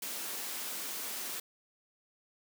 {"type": "high-pass noise", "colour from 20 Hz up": "white", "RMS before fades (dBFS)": -39, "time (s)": [0.02, 1.4], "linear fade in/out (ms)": 5, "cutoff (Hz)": 190, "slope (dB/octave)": 24, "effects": []}